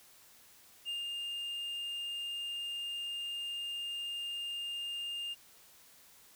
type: tone with ADSR envelope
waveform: triangle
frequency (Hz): 2812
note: F7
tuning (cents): +11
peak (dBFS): -33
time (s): 0.85-5.35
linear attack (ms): 38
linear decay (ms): 150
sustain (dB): -2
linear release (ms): 26
effects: white hiss -60 dBFS RMS until 6.35 s